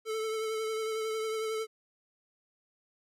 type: tone with vibrato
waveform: square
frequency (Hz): 439.5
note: A4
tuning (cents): -2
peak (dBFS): -32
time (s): 0.05-1.67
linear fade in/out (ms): 50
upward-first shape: triangle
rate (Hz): 11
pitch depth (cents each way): 28
effects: low-pass 12000 Hz 12 dB/octave + 12-bit